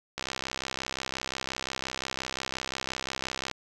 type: click train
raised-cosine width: 0.2 ms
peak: -14 dBFS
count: 220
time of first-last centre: 0.18-3.513 s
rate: 65.7 Hz
effects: none